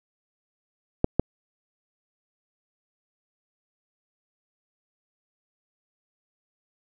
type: clicks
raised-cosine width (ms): 2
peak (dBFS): -5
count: 2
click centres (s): 1.044 / 1.196
effects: none